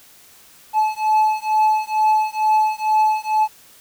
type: beating tone pair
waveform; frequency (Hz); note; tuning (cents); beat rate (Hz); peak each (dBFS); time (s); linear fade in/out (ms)
triangle; 862 / 864.2; A5 / A5; -36 / -31; 2.2; -16; 0.73-3.48; 50
effects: white hiss -48 dBFS RMS until 3.8 s